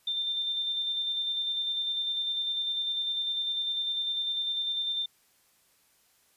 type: tone with tremolo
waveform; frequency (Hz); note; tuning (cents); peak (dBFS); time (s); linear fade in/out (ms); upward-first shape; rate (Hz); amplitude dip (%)
sine; 3585; A7; +32; -27; 0.07-5.06; 5; square; 10; 25
effects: white hiss -66 dBFS RMS until 6.36 s + resampled to 32000 Hz

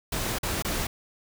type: noise with dropouts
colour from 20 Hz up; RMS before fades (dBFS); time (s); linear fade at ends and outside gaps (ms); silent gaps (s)
pink; -29; 0.12-0.87; 5; 0.386-0.431 / 0.624-0.647
effects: none

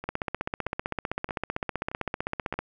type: two click trains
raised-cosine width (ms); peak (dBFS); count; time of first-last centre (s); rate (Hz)
0.5; -13 / -22; 40 / 5; 0.09-2.59 / 0.04-2.54; 15.6 / 1.6
effects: none

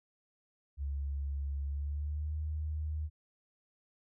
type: tone with pitch glide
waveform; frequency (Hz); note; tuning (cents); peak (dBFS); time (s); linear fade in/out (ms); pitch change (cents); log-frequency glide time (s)
sine; 70 to 76.78; C#2 to D#2; +18 to -22; -33; 0.77-3.1; 50; +160; 1.65-2.36
effects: none

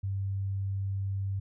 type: tone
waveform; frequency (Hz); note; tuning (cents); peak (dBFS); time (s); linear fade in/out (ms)
sine; 97.7; G2; -5; -29; 0.03-1.4; 10
effects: none

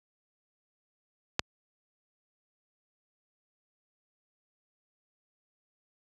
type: click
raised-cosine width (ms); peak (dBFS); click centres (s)
0.2; -7; 1.394
effects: high-pass 60 Hz 12 dB/octave

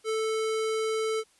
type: tone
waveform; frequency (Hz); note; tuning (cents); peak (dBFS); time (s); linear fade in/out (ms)
square; 440; A4; 0; -27; 0.04-1.24; 50
effects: white hiss -63 dBFS RMS until 1.39 s + resampled to 24000 Hz

